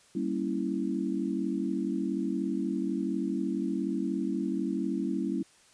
sine chord, G diminished seventh, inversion none, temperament equal, 196 / 233.1 / 277.2 / 329.6 Hz, G3 / Bb3 / Db4 / Fb4, 0 / 0 / 0 / 0 cents, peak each -33 / -35 / -33 / -33 dBFS, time 0.15-5.43 s, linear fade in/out 5 ms, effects white hiss -60 dBFS RMS until 5.73 s + resampled to 22050 Hz

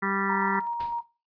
harmonic tone, 196 Hz, G3, in tune, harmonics 1 / 2 / 4 / 5 / 6 / 7 / 8 / 9 / 10, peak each -31 / -34 / -42 / -33 / -34 / -31 / -42 / -34 / -33 dBFS, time 0.02-0.6 s, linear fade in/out 10 ms
sine tone with tremolo, 941 Hz, A#5, 16 cents sharp, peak -26 dBFS, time 0.29-1.01 s, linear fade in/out 10 ms, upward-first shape square, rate 7.9 Hz, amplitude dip 25%
pink noise with exponential decay, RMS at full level -38 dBFS, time 0.8-1.04 s, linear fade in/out 5 ms, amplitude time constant 52 ms
effects noise-tail reverb RT60 0.3 s tail -17 dB re dry + resampled to 11025 Hz

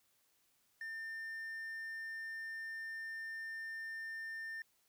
triangle tone with quantisation, 1800 Hz, A6, 39 cents sharp, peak -40 dBFS, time 0.81-4.62 s, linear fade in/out 2 ms, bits 11, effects white hiss -75 dBFS RMS until 4.88 s

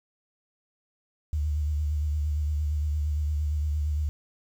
sine tone with vibrato, 75 Hz, D2, 37 cents sharp, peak -24 dBFS, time 1.33-4.09 s, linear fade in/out 0 ms, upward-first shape sine, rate 8.7 Hz, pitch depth 49 cents each way, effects 9-bit

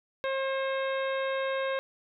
harmonic tone with a mistuned harmonic, 536 Hz, C5, 42 cents sharp, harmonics 1 / 2 / 3 / 4 / 5 / 6 / 7, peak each -29 / -36 / -37 / -41 / -43 / -48 / -44 dBFS, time 0.24-1.79 s, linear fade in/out 0 ms, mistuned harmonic 5, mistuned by -35 cents, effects none

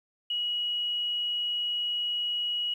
sine tone, 2910 Hz, F#7, 29 cents flat, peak -27 dBFS, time 0.3-2.74 s, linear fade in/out 5 ms, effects 10-bit

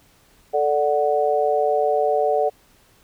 sine chord, D major, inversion second, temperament equal, 440 / 587.3 / 740 Hz, A4 / D5 / F#5, 0 / 0 / 0 cents, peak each -21 dBFS, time 0.53-2.5 s, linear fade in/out 20 ms, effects pink hiss -56 dBFS RMS until 3.03 s

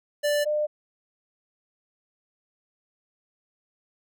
square / sine tone pair in turn, 587.3 / 601.4 Hz, D5 / D5, 0 / +41 cents, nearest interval unison, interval 41 cents, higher second, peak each -22 dBFS, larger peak neither, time 0.23-0.45 / 0.45-0.67 s, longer neither, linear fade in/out 20 ms, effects none

